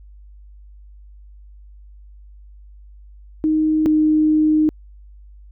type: tone pair in turn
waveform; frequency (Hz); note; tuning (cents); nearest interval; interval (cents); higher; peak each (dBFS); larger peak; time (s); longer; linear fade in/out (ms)
sine; 311.1 / 308.4; D#4 / D#4; 0 / -15; unison; 15; first; -14 / -12; second; 3.44-3.86 / 3.86-4.69; second; 0
effects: added 50 Hz sine -40 dBFS peak until 5.51 s